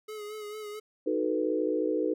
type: tone with vibrato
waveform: square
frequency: 423.2 Hz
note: G#4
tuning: 33 cents sharp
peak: -38 dBFS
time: 0.08-0.8 s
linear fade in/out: 10 ms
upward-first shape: sine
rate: 4.5 Hz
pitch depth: 37 cents each way
type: chord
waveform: sine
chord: B dominant seventh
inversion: first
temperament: equal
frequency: 311.1 / 370 / 440 / 493.9 Hz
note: D#4 / F#4 / A4 / B4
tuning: 0 / 0 / 0 / 0 cents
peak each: -30 / -33 / -31 / -31 dBFS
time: 1.06-2.14 s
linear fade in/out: 10 ms
effects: none